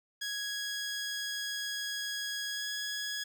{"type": "tone with pitch glide", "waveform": "15% pulse", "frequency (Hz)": [1661.2, 1672.8], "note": ["G#6", "G#6"], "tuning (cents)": [0, 12], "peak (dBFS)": -28, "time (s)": [0.21, 3.24], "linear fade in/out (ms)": 10, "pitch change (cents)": 12, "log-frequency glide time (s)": [2.5, 2.65], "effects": []}